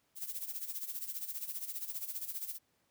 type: noise with tremolo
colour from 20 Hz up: violet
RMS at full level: -38 dBFS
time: 0.15-2.59 s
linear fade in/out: 50 ms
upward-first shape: sine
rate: 15 Hz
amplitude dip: 75%
effects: pink hiss -75 dBFS RMS until 2.9 s + high-pass 100 Hz 12 dB/octave